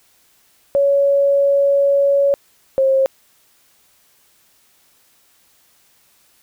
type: tone pair in turn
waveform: sine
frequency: 560 / 534.8 Hz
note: C#5 / C5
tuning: +18 / +38 cents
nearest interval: minor second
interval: 80 cents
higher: first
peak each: -11 dBFS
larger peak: neither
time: 0.75-2.34 / 2.78-3.06 s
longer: first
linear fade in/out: 0 ms
effects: white hiss -56 dBFS RMS until 6.42 s